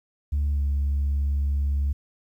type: tone with pitch glide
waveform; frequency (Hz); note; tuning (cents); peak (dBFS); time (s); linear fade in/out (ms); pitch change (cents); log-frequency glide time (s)
sine; 72.3 to 70.53; D2 to C#2; -27 to +31; -19; 0.32-1.93; 10; -42; 0.51-0.61
effects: tanh soft clip ceiling -19 dBFS + 10-bit